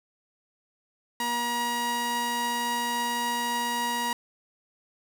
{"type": "tone pair together", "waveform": "sawtooth", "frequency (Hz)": [239.4, 954], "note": ["A#3", "A#5"], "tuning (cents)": [46, 40], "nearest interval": "2 octaves", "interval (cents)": 2394, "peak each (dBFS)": [-31, -23], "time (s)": [1.2, 4.13], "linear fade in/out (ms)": 2, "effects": []}